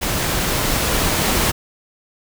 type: noise with level ramp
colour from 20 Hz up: pink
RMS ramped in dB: -21 to -17 dBFS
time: 0.01-1.52 s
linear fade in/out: 20 ms
effects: none